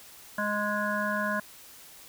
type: harmonic tone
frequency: 207.9 Hz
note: G#3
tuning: 2 cents sharp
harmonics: 1 / 3 / 5 / 7 / 8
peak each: -33 / -33 / -33 / -33 / -33 dBFS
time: 0.38-1.4 s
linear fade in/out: 5 ms
effects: white hiss -50 dBFS RMS until 2.08 s